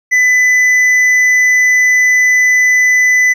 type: tone with hard clipping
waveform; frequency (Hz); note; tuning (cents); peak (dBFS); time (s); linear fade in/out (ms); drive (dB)
sine; 2000; B6; +21; -8; 0.11-3.34; 20; 5
effects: none